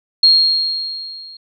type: tone with level ramp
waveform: sine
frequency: 4253 Hz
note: C8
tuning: 27 cents sharp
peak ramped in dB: -5 to -34 dBFS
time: 0.23-1.37 s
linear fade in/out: 5 ms
effects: none